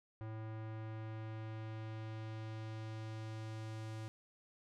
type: tone with low-pass filter sweep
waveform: square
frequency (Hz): 110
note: A2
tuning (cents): 0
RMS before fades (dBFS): -45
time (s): 0.21-4.08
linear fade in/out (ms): 0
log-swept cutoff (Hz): 1600 to 8500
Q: 0.8
effects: none